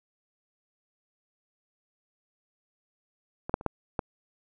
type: clicks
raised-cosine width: 1 ms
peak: -20 / -8 / -27 / -11 / -13 dBFS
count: 5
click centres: 3.495 / 3.541 / 3.611 / 3.663 / 3.992 s
effects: none